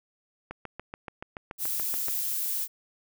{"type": "click train", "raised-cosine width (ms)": 0.5, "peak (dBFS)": -22, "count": 12, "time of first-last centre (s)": [0.51, 2.084], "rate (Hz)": 6.99}
{"type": "noise", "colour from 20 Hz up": "violet", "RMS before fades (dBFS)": -30, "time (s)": [1.58, 2.68], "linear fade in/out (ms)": 50}
{"effects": []}